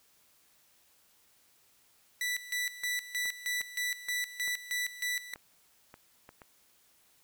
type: tone with tremolo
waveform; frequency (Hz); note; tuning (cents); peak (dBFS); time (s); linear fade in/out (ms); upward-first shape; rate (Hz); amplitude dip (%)
sawtooth; 1972; B6; -3; -27; 2.21-5.34; 2; square; 3.2; 80
type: clicks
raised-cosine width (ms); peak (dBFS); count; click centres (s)
0.5; -34; 7; 3.256 / 3.609 / 4.479 / 5.359 / 5.941 / 6.291 / 6.418
effects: white hiss -66 dBFS RMS until 7.23 s